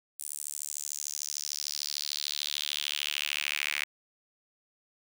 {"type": "tone with high-pass filter sweep", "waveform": "sawtooth", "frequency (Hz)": 73.4, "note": "D2", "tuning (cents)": 0, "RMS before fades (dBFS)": -35, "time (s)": [0.19, 3.84], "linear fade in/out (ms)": 5, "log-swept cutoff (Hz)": [9200, 2200], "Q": 3.5, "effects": []}